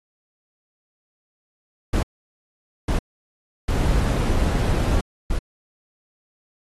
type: noise bursts at uneven times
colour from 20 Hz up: brown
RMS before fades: -20 dBFS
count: 4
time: 1.93-2.03 / 2.88-2.99 / 3.68-5.01 / 5.3-5.39 s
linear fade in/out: 5 ms
effects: AAC 32 kbps